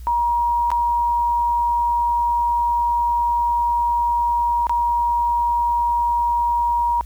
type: tone with dropouts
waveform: sine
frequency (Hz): 950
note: A#5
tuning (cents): +33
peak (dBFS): -16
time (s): 0.07-7.01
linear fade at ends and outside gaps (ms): 0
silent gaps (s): 0.704-0.716 / 4.669-4.695
effects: added 60 Hz sine -32 dBFS peak until 7.05 s + white hiss -53 dBFS RMS until 7.05 s